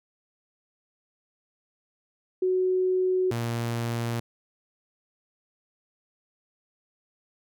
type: tone pair in turn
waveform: sine / sawtooth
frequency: 370.3 / 117.21 Hz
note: F#4 / A#2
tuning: +1 / +10 cents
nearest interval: octave + minor sixth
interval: 1991 cents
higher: first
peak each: -21 / -23 dBFS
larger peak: first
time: 2.42-3.31 / 3.31-4.2 s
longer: neither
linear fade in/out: 5 ms
effects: none